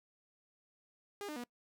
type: tone with pitch steps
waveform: sawtooth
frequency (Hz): 406.9 / 301.6 / 242.1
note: G#4 / D4 / B3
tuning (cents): -35 / +46 / -34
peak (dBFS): -37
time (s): 1.21-1.438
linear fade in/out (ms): 0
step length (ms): 76
effects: noise-tail reverb RT60 0.1 s tail -23 dB re dry